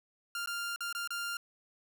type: tone with dropouts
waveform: sawtooth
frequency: 1396.9 Hz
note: F6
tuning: in tune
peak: -31 dBFS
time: 0.35-1.37 s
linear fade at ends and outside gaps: 2 ms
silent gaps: 0.46-0.473 / 0.761-0.806 / 0.927-0.949 / 1.075-1.105 s
effects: none